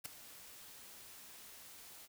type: noise with ADSR envelope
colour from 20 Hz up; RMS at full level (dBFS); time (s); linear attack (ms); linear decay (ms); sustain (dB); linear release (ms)
white; -40; 0.04-2.08; 18; 4; -15; 39
effects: none